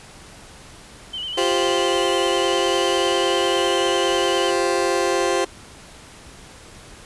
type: tone with vibrato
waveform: sine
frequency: 3018 Hz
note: F#7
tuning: 34 cents sharp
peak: -26 dBFS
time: 1.13-4.51 s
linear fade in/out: 10 ms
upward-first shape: square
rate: 10 Hz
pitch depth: 44 cents each way
type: chord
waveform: 30% pulse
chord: F suspended second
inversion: none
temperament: just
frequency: 349.2 / 392.9 / 523.8 Hz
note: F4 / G4 / C5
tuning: 0 / +4 / +2 cents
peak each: -20 dBFS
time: 1.37-5.45 s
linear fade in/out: 10 ms
effects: pink hiss -43 dBFS RMS until 7.05 s + resampled to 24000 Hz